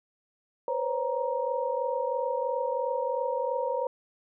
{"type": "tone cluster", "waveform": "sine", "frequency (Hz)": [484.6, 511, 554, 939], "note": ["B4", "C5", "C#5", "A#5"], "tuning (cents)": [-33, -41, -1, 12], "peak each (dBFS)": [-37, -30, -32, -32], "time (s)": [0.68, 3.87], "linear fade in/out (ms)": 2, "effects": []}